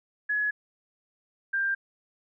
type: tone pair in turn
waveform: sine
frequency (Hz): 1690 / 1588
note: G#6 / G6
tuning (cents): +30 / +22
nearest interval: minor second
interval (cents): 108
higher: first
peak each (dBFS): -24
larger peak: neither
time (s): 0.29-0.51 / 1.53-1.75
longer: neither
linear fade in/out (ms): 10
effects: none